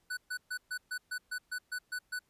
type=tone bursts; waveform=square; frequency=1490 Hz; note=F#6; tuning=12 cents sharp; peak=-35 dBFS; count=11; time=0.1-2.192 s; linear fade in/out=10 ms; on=72 ms; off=130 ms; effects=pink hiss -74 dBFS RMS until 2.29 s + resampled to 32000 Hz